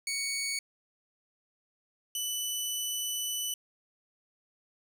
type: tone pair in turn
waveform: 15% pulse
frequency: 2234 / 2982 Hz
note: C#7 / F#7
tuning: +13 / +13 cents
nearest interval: perfect fourth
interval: 500 cents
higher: second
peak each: -24 dBFS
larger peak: neither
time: 0.07-0.59 / 2.15-3.54 s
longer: second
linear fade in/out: 2 ms
effects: none